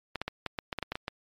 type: clicks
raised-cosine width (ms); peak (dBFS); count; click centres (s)
0.3; -16; 11; 0.157 / 0.216 / 0.28 / 0.463 / 0.588 / 0.728 / 0.787 / 0.827 / 0.92 / 0.955 / 1.081
effects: MP3 64 kbps